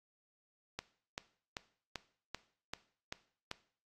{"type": "click train", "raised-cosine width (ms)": 0.2, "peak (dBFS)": -21, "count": 8, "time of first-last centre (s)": [0.79, 3.514], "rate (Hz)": 2.57, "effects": ["noise-tail reverb RT60 0.5 s tail -18 dB re dry", "AAC 48 kbps"]}